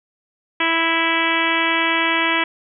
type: harmonic tone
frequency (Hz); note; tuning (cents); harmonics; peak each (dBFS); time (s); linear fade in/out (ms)
329.6; E4; 0; 1 / 2 / 3 / 4 / 5 / 6 / 7 / 8 / 9 / 10; -25 / -29 / -23 / -27 / -25 / -23 / -23 / -26 / -28 / -28; 0.6-2.44; 5
effects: none